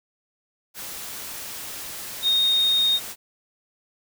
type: tone in noise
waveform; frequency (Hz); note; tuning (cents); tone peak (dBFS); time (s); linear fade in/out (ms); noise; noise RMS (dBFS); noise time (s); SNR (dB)
sine; 3706; A#7; -11; -17; 2.22-3; 50; white; -35; 0.74-3.16; +15
effects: none